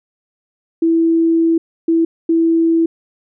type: tone bursts at uneven times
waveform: sine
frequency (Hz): 329.6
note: E4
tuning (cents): 0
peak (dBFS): -10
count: 3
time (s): 0.82-1.58 / 1.88-2.05 / 2.29-2.86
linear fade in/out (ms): 5
effects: none